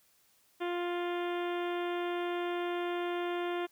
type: harmonic tone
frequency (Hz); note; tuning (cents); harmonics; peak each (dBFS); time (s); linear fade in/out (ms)
350.4; F4; +6; 1 / 2 / 3 / 4 / 5 / 6 / 7 / 8 / 9 / 10; -33 / -39 / -43 / -45 / -47 / -49 / -50 / -51 / -52 / -53; 0.6-3.67; 20
effects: white hiss -68 dBFS RMS until 3.71 s